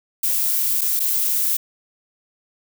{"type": "noise with dropouts", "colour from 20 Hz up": "violet", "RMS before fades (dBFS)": -20, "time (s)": [0.23, 1.57], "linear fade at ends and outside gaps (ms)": 5, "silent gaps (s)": [[0.811, 0.815], [0.995, 1.001]], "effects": []}